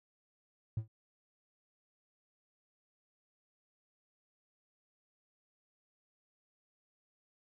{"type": "tone with exponential decay", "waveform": "triangle", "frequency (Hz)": 110, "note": "A2", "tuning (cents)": 0, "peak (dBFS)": -25, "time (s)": [0.77, 0.88], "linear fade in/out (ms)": 5, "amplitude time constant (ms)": 23, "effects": ["tanh soft clip ceiling -27 dBFS"]}